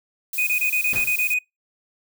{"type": "noise", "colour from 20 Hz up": "violet", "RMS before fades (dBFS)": -29, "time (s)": [0.33, 1.34], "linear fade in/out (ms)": 2}
{"type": "tone bursts", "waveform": "triangle", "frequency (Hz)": 2489, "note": "D#7", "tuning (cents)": 0, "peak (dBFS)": -17, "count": 9, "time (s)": [0.38, 1.389], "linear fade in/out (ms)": 5, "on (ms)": 89, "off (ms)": 26}
{"type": "noise with exponential decay", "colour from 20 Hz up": "pink", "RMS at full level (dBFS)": -29, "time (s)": [0.93, 1.28], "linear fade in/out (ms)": 1, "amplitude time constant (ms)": 75}
{"effects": ["noise-tail reverb RT60 0.2 s tail -26 dB re dry"]}